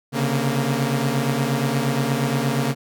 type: tone cluster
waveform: sawtooth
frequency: 133.9 / 142.4 / 232.5 Hz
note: C3 / C#3 / A#3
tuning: +40 / +47 / -4 cents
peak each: -20 dBFS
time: 0.12-2.75 s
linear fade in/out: 50 ms
effects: none